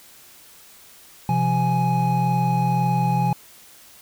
triangle tone cluster, 130 / 171.9 / 834 Hz, C3 / F3 / G#5, -11 / -27 / +7 cents, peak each -20 dBFS, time 1.29-3.33 s, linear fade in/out 2 ms, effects white hiss -48 dBFS RMS until 4.01 s

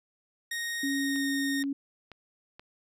sawtooth tone with pitch glide, 1864.7 to 1849.7 Hz, A#6 to A#6, 0 to -14 cents, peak -28 dBFS, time 0.51-1.63 s, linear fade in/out 5 ms, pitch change -14 cents, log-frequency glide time 0.97-1.26 s
sine tone, 277.7 Hz, C#4, 3 cents sharp, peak -28 dBFS, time 0.83-1.73 s, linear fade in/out 5 ms
click train, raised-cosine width 0.3 ms, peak -30 dBFS, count 4, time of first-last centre 1.16-2.595 s, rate 2.09 Hz
effects resampled to 32000 Hz

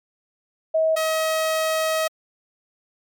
sine / sawtooth tone pair in turn, 639 / 636 Hz, D#5 / D#5, +46 / +38 cents, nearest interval unison, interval 8 cents, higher first, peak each -16 dBFS, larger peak neither, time 0.74-0.96 / 0.96-2.08 s, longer second, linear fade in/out 10 ms, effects MP3 96 kbps

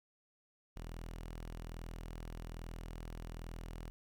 sawtooth tone, 41.2 Hz, E1, in tune, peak -40 dBFS, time 0.76-3.9 s, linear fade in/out 0 ms, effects 13-bit

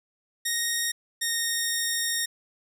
10% pulse tone pair in turn, 1864.7 / 1852.9 Hz, A#6 / A#6, 0 / -11 cents, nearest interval unison, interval 11 cents, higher first, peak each -16 dBFS, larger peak neither, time 0.45-0.92 / 1.21-2.26 s, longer second, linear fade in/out 10 ms, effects none

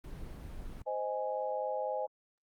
brown noise, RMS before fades -43 dBFS, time 0.04-0.82 s, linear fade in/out 2 ms
sine chord, Ab major, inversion first, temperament just, 519.1 / 623 / 830.6 Hz, C5 / Eb5 / Ab5, -14 / +2 / 0 cents, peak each -36 / -37 / -37 dBFS, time 0.86-2.07 s, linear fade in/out 20 ms
effects Opus 24 kbps

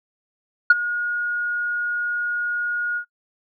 sine tone with ADSR envelope, 1439 Hz, F#6, 49 cents flat, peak -4 dBFS, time 0.7-3.05 s, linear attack 5 ms, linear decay 29 ms, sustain -17 dB, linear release 84 ms, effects noise-tail reverb RT60 0.1 s tail -25 dB re dry + tanh soft clip ceiling -4 dBFS

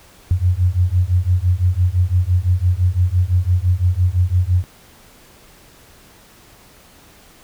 sine beating tone pair, 87.31 / 93.21 Hz, F2 / F#2, 0 / +13 cents, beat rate 5.9 Hz, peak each -16 dBFS, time 0.31-4.64 s, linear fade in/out 0 ms, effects pink hiss -47 dBFS RMS until 7.43 s

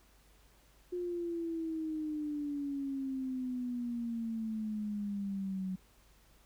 sine exponential sweep, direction down, 358.5 to 185.6 Hz, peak -34 dBFS, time 0.92-5.76 s, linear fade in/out 10 ms, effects added 50 Hz sine -64 dBFS peak until 6.45 s + pink hiss -66 dBFS RMS until 6.45 s

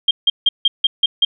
sine tone bursts, 3201 Hz, G7, 36 cents sharp, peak -9 dBFS, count 7, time 0.08-1.25 s, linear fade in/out 5 ms, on 30 ms, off 160 ms, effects none

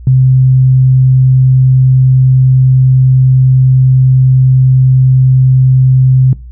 sine tone, 130 Hz, C3, 11 cents flat, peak -3 dBFS, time 0.07-6.33 s, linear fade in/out 2 ms, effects noise-tail reverb RT60 0.3 s tail -21 dB re dry + added 60 Hz sine -26 dBFS peak until 6.51 s

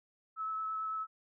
sine tone with vibrato, 1300 Hz, E6, 24 cents flat, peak -34 dBFS, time 0.36-1.07 s, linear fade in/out 50 ms, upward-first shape triangle, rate 9 Hz, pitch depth 14 cents each way, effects none

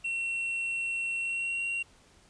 triangle tone with pitch glide, 2720 to 2750 Hz, F7 to F7, -46 to -27 cents, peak -28 dBFS, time 0.04-1.83 s, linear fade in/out 10 ms, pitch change +19 cents, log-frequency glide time 1.19-1.65 s, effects pink hiss -60 dBFS RMS until 2.29 s + resampled to 22050 Hz

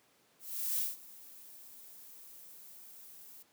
violet noise with ADSR envelope, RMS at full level -32 dBFS, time 0.39-3.43 s, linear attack 400 ms, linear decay 170 ms, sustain -21 dB, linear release 10 ms, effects pink hiss -68 dBFS RMS until 3.52 s + high-pass 200 Hz 12 dB/octave

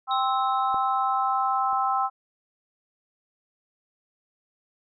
harmonic tone, 261.6 Hz, C4, in tune, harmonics 3 / 4 / 5, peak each -25 / -27 / -26 dBFS, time 0.07-2.1 s, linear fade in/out 50 ms
sine tone with exponential decay, 3764 Hz, A#7, 16 cents sharp, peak -31 dBFS, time 0.11-1.59 s, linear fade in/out 1 ms, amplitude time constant 320 ms
clicks, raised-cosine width 1 ms, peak -22 / -32 dBFS, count 2, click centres 0.744 / 1.73 s
effects none

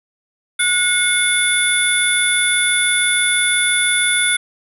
sine tone cluster, 1458 / 2174 / 3493 / 10320 Hz, F#6 / C#7 / A7 / E9, -26 / -34 / -13 / -38 cents, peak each -18 dBFS, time 0.59-4.37 s, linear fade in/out 10 ms, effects tanh soft clip ceiling -7 dBFS

